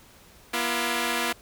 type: tone pair together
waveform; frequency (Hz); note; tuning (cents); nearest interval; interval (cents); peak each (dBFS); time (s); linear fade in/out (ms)
5% pulse; 240 / 339.1; B3 / E4; -49 / +49; tritone; 598; -16; 0.53-1.33; 10
effects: pink hiss -53 dBFS RMS until 1.41 s